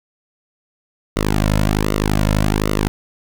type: tone with flanger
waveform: sawtooth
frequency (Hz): 51.8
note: G#1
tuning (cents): -4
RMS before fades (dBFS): -17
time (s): 1.16-2.88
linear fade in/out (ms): 0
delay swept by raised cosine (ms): 1.2 to 2.6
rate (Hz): 1.3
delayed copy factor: -0.85
effects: none